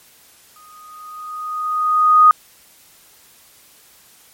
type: tone with exponential growth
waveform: sine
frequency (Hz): 1242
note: D#6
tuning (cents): -3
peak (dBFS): -4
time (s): 0.56-2.31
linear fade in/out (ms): 1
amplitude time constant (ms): 380
effects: white hiss -49 dBFS RMS until 4.33 s + MP3 64 kbps